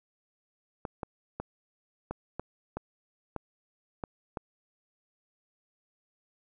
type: clicks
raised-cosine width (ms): 1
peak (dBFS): -20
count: 9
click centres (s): 0.852 / 1.032 / 1.4 / 2.11 / 2.396 / 2.77 / 3.363 / 4.038 / 4.372
effects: none